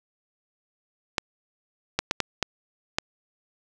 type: clicks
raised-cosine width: 0.2 ms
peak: -5 dBFS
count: 6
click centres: 1.182 / 1.99 / 2.111 / 2.203 / 2.427 / 2.985 s
effects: none